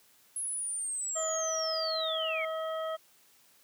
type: linear sweep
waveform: sine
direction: down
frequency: 10730 to 2106 Hz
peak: -32 dBFS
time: 0.36-2.45 s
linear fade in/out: 2 ms
type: harmonic tone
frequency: 640 Hz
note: D#5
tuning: 49 cents sharp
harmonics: 1 / 2 / 3 / 5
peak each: -33 / -38 / -48 / -47 dBFS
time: 1.15-2.97 s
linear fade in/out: 20 ms
effects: white hiss -63 dBFS RMS until 3.63 s + high-pass 100 Hz 12 dB/octave